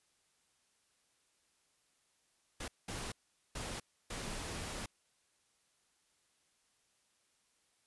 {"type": "noise bursts at uneven times", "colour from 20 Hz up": "pink", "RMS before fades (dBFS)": -42, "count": 4, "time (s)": [[2.6, 2.68], [2.88, 3.12], [3.55, 3.8], [4.1, 4.86]], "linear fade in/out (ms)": 5, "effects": ["white hiss -75 dBFS RMS until 7.86 s", "resampled to 24000 Hz"]}